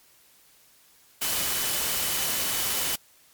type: tone in noise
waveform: sine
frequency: 3003 Hz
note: F#7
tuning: 25 cents sharp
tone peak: -38 dBFS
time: 1.21-2.96 s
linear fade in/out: 10 ms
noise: white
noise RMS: -27 dBFS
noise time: 1.21-2.96 s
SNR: -14 dB
effects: white hiss -58 dBFS RMS until 3.33 s + MP3 96 kbps